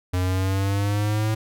square exponential sweep, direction up, 90.1 to 110 Hz, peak -21 dBFS, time 0.13-1.35 s, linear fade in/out 10 ms, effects none

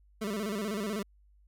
25% pulse tone with vibrato, 207.9 Hz, G#3, 2 cents sharp, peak -28 dBFS, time 0.21-1.03 s, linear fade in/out 10 ms, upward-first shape square, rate 16 Hz, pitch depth 94 cents each way, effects added 50 Hz sine -59 dBFS peak until 1.47 s

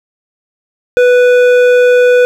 sine tone with hard clipping, 493.9 Hz, B4, in tune, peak -6 dBFS, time 0.97-2.25 s, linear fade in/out 0 ms, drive 10 dB, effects none

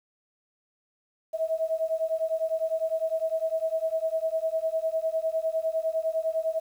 sine beating tone pair, 640 / 649.9 Hz, D#5 / E5, +49 / -25 cents, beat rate 9.9 Hz, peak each -28 / -28 dBFS, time 1.33-6.6 s, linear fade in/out 20 ms, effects 9-bit

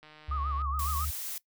click train, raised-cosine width 0.3 ms, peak -36 dBFS, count 91, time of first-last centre 0.03-0.618 s, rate 153 Hz
sine tone with pitch glide, 70 to 74.08 Hz, C#2 to D2, +18 to +16 cents, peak -31 dBFS, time 0.28-1.11 s, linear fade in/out 10 ms, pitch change +98 cents, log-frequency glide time 0.78-0.98 s
sine tone with vibrato, 1174.7 Hz, D6, in tune, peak -32 dBFS, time 0.31-1.05 s, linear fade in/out 5 ms, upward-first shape sine, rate 7.2 Hz, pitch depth 130 cents each way
blue noise, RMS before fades -37 dBFS, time 0.79-1.38 s, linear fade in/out 2 ms
effects noise-tail reverb RT60 0.1 s tail -20 dB re dry

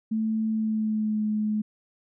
sine tone with pitch glide, 220 to 213.2 Hz, A3 to G#3, 0 to +46 cents, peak -23 dBFS, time 0.11-1.62 s, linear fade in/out 10 ms, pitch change -54 cents, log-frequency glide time 0.49-1.24 s, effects none

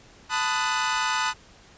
sawtooth chord, B dominant seventh, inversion third, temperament equal with one note detuned, 880 / 1003.3 / 1244.5 / 1480 Hz, A5 / B5 / D#6 / F#6, 0 / +27 / 0 / 0 cents, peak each -25 dBFS, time 0.29-1.34 s, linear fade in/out 50 ms, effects pink hiss -52 dBFS RMS until 1.77 s + resampled to 16000 Hz

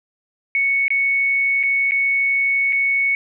sine tone with dropouts, 2217 Hz, C#7, in tune, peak -15 dBFS, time 0.55-3.15 s, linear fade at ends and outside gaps 1 ms, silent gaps 0.881-0.904 / 1.63-1.635 / 1.91-1.919 / 2.725-2.729 s, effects none

